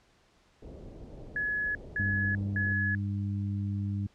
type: low-pass noise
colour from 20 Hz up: pink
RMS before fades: -46 dBFS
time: 0.62-2.73 s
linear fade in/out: 5 ms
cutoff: 600 Hz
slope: 24 dB/octave
type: tone bursts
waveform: sine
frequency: 1696 Hz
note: G#6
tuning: 36 cents sharp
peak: -28 dBFS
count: 3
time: 1.36-2.95 s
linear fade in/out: 2 ms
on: 390 ms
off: 210 ms
type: harmonic tone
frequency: 100 Hz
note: G2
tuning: 35 cents sharp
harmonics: 1 / 2 / 3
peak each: -30 / -35 / -44 dBFS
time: 1.99-4.07 s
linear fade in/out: 5 ms
effects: pink hiss -65 dBFS RMS until 4.14 s + low-pass 6000 Hz 12 dB/octave